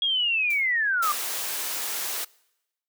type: linear sweep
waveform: sine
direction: down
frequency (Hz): 3322 to 1166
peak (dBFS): -21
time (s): 0.02-1.12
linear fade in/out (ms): 2
type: noise with exponential decay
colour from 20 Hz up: blue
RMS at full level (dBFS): -38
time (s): 0.5-0.75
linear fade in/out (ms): 5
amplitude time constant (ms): 53
type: noise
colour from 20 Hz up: white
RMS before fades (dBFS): -30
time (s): 1.02-2.25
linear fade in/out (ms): 10
effects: noise-tail reverb RT60 0.9 s tail -24 dB re dry + high-pass 400 Hz 12 dB/octave